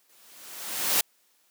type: noise with exponential growth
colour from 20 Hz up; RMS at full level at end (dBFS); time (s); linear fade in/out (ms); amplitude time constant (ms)
white; -21; 0.09-1.01; 5; 200
effects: white hiss -66 dBFS RMS until 1.5 s + high-pass 200 Hz 12 dB/octave